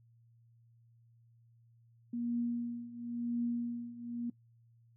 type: tone with tremolo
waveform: sine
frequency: 237.7 Hz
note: A#3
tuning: 34 cents sharp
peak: -30 dBFS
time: 2.13-4.3 s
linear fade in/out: 5 ms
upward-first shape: triangle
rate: 0.96 Hz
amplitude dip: 85%
effects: noise-tail reverb RT60 0.1 s tail -18 dB re dry + added 116 Hz sine -62 dBFS peak until 4.96 s